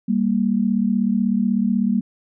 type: tone pair together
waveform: sine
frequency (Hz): 197.3 / 233.5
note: G3 / A#3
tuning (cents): +11 / +3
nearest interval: minor third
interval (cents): 292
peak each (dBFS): -19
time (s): 0.08-2.01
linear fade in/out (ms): 10
effects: none